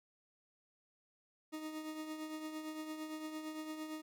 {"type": "tone with tremolo", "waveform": "40% pulse", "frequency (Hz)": 311.1, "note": "D#4", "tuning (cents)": 0, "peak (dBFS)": -39, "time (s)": [1.52, 4.02], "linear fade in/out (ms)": 20, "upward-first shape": "triangle", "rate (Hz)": 8.8, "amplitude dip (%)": 55, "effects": []}